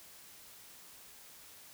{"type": "silence", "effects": ["white hiss -55 dBFS RMS until 1.73 s"]}